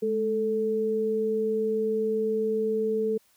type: tone pair together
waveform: sine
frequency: 212.5 / 440 Hz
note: G#3 / A4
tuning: +40 / 0 cents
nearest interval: octave + minor second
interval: 1260 cents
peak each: -31 / -24 dBFS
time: 0.02-3.18 s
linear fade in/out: 10 ms
effects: white hiss -64 dBFS RMS until 3.36 s